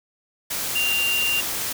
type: tone in noise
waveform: sine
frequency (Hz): 2783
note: F7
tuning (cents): -7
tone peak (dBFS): -20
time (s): 0.75-1.41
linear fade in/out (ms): 10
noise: white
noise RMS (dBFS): -27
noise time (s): 0.5-1.73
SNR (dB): +4
effects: none